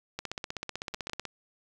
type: two click trains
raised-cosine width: 0.2 ms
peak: -19 / -17 dBFS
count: 3 / 17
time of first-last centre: 0.94-1.253 / 0.19-1.196 s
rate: 6.39 / 15.9 Hz
effects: 8-bit